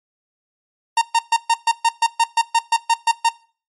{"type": "tone bursts", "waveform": "45% pulse", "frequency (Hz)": 921, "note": "A#5", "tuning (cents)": -21, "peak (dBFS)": -12, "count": 14, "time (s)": [0.97, 3.29], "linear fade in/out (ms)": 5, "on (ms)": 45, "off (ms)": 130, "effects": ["noise-tail reverb RT60 0.4 s tail -21 dB re dry", "MP3 48 kbps"]}